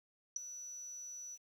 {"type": "tone with ADSR envelope", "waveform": "sine", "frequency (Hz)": 5920, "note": "F#8", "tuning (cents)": 0, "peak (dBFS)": -31, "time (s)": [0.36, 1.38], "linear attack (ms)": 4, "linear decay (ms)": 10, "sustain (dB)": -14, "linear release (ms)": 41, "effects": ["11-bit"]}